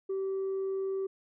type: tone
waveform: sine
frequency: 385.8 Hz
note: G4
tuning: 28 cents flat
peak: -28 dBFS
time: 0.09-1.07 s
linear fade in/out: 10 ms
effects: tanh soft clip ceiling -28 dBFS